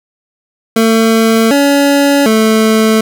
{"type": "tone with pitch steps", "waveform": "25% pulse", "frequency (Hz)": [224.6, 282.5, 219.7], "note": ["A3", "C#4", "A3"], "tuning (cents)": [36, 33, -2], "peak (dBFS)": -3, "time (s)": [0.76, 3.01], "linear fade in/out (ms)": 5, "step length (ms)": 750, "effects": []}